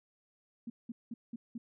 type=tone bursts; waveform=sine; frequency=233.1 Hz; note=A#3; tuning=in tune; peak=-38 dBFS; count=5; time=0.67-1.58 s; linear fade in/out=5 ms; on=30 ms; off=190 ms; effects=none